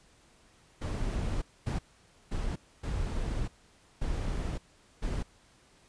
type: noise bursts at uneven times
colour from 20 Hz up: brown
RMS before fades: -32 dBFS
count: 6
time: 0.81-1.42 / 1.66-1.79 / 2.31-2.56 / 2.83-3.48 / 4.01-4.58 / 5.02-5.23 s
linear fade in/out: 10 ms
effects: pink hiss -62 dBFS RMS until 5.88 s + resampled to 22050 Hz